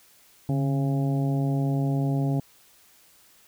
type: harmonic tone with a mistuned harmonic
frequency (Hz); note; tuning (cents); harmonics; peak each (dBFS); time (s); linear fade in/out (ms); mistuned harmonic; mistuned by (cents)
136.6; C#3; -25; 1 / 2 / 3 / 4 / 5 / 6; -23 / -28 / -37 / -39 / -37 / -42; 0.49-2.4; 2; 1; +67
effects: white hiss -57 dBFS RMS until 3.47 s